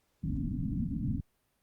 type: low-pass noise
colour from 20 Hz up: white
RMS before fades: -33 dBFS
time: 0.23-1.21 s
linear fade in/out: 10 ms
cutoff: 280 Hz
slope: 96 dB/octave
effects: pink hiss -75 dBFS RMS until 1.62 s + Opus 48 kbps